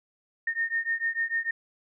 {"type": "beating tone pair", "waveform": "sine", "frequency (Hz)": [1829, 1835.7], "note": ["A#6", "A#6"], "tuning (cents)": [-33, -27], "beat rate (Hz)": 6.7, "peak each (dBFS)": -29, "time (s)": [0.47, 1.51], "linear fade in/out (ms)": 5, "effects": []}